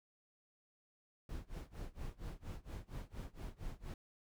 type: noise with tremolo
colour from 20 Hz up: brown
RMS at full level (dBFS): -43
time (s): 1.29-3.94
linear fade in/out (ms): 2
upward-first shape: sine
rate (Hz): 4.3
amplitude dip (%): 95
effects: none